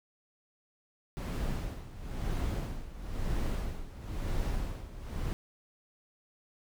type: noise with tremolo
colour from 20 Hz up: brown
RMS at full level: -31 dBFS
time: 1.17-5.33 s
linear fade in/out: 0 ms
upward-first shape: sine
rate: 1 Hz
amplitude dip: 80%
effects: none